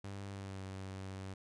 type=tone with pitch glide; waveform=sawtooth; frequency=99 to 95.74 Hz; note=G2 to G2; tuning=+18 to -40 cents; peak=-39 dBFS; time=0.04-1.34 s; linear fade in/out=5 ms; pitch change=-58 cents; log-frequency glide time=0.31-0.6 s; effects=resampled to 22050 Hz